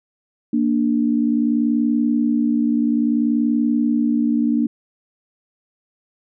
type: tone pair together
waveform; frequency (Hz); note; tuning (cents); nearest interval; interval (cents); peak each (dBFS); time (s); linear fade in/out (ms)
sine; 233.1 / 293.7; A#3 / D4; 0 / 0; major third; 400; -17 / -19; 0.53-4.67; 5
effects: none